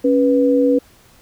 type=tone pair together; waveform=sine; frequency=276.1 / 490.8 Hz; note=C#4 / B4; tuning=-7 / -11 cents; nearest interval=minor seventh; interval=996 cents; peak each=-14 dBFS; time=0.04-0.79 s; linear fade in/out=10 ms; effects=pink hiss -50 dBFS RMS until 1.21 s